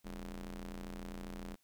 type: ring-modulated tone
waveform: sawtooth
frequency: 87.5 Hz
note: F2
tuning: 4 cents sharp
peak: -36 dBFS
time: 0.04-1.56 s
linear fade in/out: 20 ms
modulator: 115 Hz
effects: white hiss -75 dBFS RMS until 1.63 s